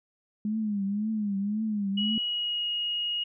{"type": "tone with vibrato", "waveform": "sine", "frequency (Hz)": 207.7, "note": "G#3", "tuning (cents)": 0, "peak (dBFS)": -26, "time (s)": [0.45, 2.18], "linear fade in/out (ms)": 2, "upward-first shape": "triangle", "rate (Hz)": 1.9, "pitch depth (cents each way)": 120}
{"type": "tone with pitch glide", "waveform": "sine", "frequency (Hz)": [2913, 2878], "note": ["F#7", "F#7"], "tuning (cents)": [-28, -49], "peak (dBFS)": -27, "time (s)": [1.97, 3.24], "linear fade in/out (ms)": 10, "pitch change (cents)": -21, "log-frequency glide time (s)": [2.2, 2.67]}
{"effects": []}